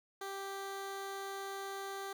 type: tone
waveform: 15% pulse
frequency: 392 Hz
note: G4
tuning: in tune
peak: -34 dBFS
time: 0.21-2.13 s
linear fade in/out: 5 ms
effects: none